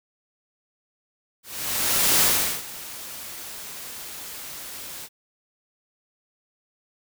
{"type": "noise with ADSR envelope", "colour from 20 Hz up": "white", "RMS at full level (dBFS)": -18, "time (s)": [1.43, 5.09], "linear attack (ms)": 780, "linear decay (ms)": 410, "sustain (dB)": -19, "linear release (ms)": 50, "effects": []}